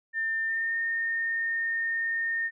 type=tone with pitch glide; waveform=sine; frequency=1800 to 1829.3 Hz; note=A6 to A#6; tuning=+39 to -33 cents; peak=-26 dBFS; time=0.13-2.51 s; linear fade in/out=50 ms; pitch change=+28 cents; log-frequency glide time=0.45-0.76 s; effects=none